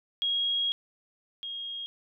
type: tone pair in turn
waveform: sine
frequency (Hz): 3286 / 3260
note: G#7 / G#7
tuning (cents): -19 / -33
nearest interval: unison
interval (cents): 14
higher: first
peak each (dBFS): -25 / -34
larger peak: first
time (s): 0.22-0.72 / 1.43-1.86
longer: first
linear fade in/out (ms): 0
effects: none